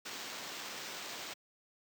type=noise with sample-and-hold; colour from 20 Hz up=blue; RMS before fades=-44 dBFS; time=0.05-1.34 s; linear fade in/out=10 ms; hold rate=11025 Hz; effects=high-pass 200 Hz 12 dB/octave